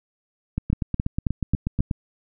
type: two click trains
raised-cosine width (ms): 5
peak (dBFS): -9 / -11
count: 5 / 12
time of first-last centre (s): 0.73-1.805 / 0.58-1.912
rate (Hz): 3.72 / 8.26
effects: none